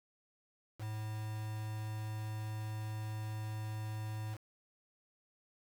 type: tone with quantisation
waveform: triangle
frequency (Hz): 108.1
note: A2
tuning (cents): -30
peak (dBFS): -36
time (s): 0.78-4.38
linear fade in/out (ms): 50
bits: 8
effects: none